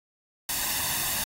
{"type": "noise with comb filter", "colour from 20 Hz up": "white", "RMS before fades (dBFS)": -28, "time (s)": [0.49, 1.24], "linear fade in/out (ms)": 2, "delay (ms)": 1.1, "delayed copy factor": 0.65, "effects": ["AAC 48 kbps"]}